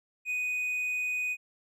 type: tone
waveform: triangle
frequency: 2489 Hz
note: D#7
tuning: in tune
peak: -27 dBFS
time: 0.25-1.37 s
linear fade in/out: 50 ms
effects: none